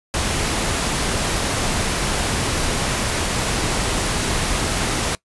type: noise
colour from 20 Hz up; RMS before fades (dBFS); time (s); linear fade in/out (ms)
pink; -21; 0.14-5.15; 0
effects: noise-tail reverb RT60 0.1 s tail -22 dB re dry + resampled to 24000 Hz